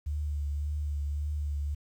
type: tone with vibrato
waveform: sine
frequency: 73.42 Hz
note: D2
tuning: in tune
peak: -29 dBFS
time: 0.06-1.75 s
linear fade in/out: 10 ms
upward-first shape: triangle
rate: 1.8 Hz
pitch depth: 37 cents each way
effects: 10-bit